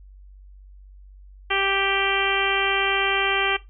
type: harmonic tone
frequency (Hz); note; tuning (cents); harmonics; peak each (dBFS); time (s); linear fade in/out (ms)
391.9; G4; 0; 1 / 2 / 3 / 4 / 5 / 6 / 7 / 8; -28 / -28 / -28 / -28 / -28 / -28 / -28 / -28; 1.5-3.57; 10
effects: noise-tail reverb RT60 0.2 s tail -17 dB re dry + added 48 Hz sine -43 dBFS peak until 3.69 s